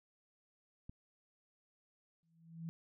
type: click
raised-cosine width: 5 ms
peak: -36 dBFS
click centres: 0.895 s
type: tone with exponential growth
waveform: sine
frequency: 164.81 Hz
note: E3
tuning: in tune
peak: -38 dBFS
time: 2.23-2.69 s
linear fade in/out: 0 ms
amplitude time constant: 100 ms
effects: none